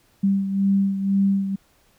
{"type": "beating tone pair", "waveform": "sine", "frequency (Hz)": [196, 198], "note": ["G3", "G3"], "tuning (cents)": [0, 18], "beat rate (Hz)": 2, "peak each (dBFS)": [-18, -25], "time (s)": [0.23, 1.56], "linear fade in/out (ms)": 10, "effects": ["pink hiss -60 dBFS RMS until 1.98 s"]}